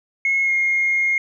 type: tone with pitch glide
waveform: sine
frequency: 2171 to 2140 Hz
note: C#7 to C7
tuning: -37 to +38 cents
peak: -15 dBFS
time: 0.25-1.18 s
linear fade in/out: 2 ms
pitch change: -25 cents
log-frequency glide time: 0.43-0.52 s
effects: tanh soft clip ceiling -11 dBFS